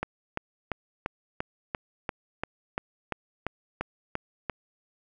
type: click train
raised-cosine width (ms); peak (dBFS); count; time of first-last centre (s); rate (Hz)
0.5; -14; 14; 0.03-4.497; 2.91
effects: none